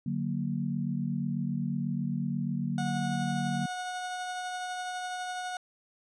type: chord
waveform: sine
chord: D augmented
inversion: none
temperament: equal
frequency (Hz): 146.83 / 185 / 233.1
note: D3 / F#3 / A#3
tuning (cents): 0 / 0 / 0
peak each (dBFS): -33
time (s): 0.06-3.66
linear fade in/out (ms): 5
type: tone with tremolo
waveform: 30% pulse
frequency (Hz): 730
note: F#5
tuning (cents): -24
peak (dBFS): -30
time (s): 2.78-5.57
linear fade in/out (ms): 2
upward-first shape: triangle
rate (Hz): 12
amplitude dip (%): 25
effects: resampled to 22050 Hz